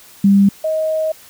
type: tone pair in turn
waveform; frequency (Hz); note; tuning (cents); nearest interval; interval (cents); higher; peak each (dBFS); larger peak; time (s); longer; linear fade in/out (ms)
sine; 198.5 / 630.2; G3 / D#5; +22 / +22; octave + minor sixth; 2000; second; -7 / -15; first; 0.24-0.49 / 0.64-1.12; second; 5
effects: white hiss -43 dBFS RMS until 1.29 s